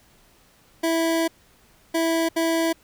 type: tone bursts at uneven times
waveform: 25% pulse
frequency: 328.8 Hz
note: E4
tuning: 4 cents flat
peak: -16 dBFS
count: 3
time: 0.83-1.28 / 1.94-2.29 / 2.36-2.73 s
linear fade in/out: 10 ms
effects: pink hiss -57 dBFS RMS until 2.83 s